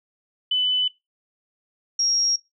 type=tone pair in turn; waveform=sine; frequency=3002 / 5597 Hz; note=F#7 / F8; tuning=+24 / +3 cents; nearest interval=major seventh; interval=1079 cents; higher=second; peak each=-18 / -19 dBFS; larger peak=first; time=0.51-0.88 / 1.99-2.36 s; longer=neither; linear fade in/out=5 ms; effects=noise-tail reverb RT60 0.2 s tail -18 dB re dry